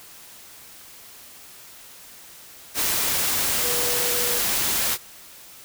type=tone in noise; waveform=sine; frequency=485.5 Hz; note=B4; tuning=30 cents flat; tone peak=-30 dBFS; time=3.61-4.41 s; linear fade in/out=50 ms; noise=white; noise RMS=-23 dBFS; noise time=2.74-4.98 s; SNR=-10 dB; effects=white hiss -45 dBFS RMS until 5.64 s